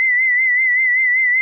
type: tone with vibrato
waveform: sine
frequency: 2019 Hz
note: B6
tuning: 38 cents sharp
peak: -12 dBFS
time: 0-1.41 s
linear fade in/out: 0 ms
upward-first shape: sine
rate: 5.2 Hz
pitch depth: 61 cents each way
effects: none